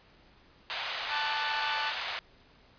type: band-pass noise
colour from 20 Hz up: white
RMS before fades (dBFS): -36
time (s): 0.7-2.19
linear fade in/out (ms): 0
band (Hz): 620 to 4000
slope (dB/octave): 24
type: chord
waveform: sawtooth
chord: D major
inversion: second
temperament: equal with one note detuned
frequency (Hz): 880 / 1174.7 / 1492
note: A5 / D6 / F#6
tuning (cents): 0 / 0 / +14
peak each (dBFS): -29 / -35 / -32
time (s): 1.08-1.93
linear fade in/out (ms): 50
effects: pink hiss -60 dBFS RMS until 2.78 s + resampled to 11025 Hz